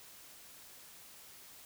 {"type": "silence", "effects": ["white hiss -55 dBFS RMS until 1.65 s"]}